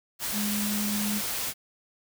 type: tone in noise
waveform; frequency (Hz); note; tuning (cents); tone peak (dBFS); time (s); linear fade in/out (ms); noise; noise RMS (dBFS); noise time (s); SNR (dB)
sine; 207.7; G#3; 0; -28; 0.32-1.22; 50; white; -31; 0.19-1.54; 0
effects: none